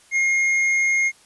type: tone with hard clipping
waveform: sine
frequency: 2139 Hz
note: C7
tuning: 38 cents sharp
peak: -18 dBFS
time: 0.11-1.12 s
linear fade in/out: 50 ms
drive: 5 dB
effects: white hiss -53 dBFS RMS until 1.25 s + resampled to 24000 Hz